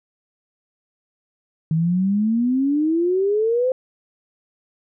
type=exponential sweep; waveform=sine; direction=up; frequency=156.2 to 523.3 Hz; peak=-16 dBFS; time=1.71-3.72 s; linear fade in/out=2 ms; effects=none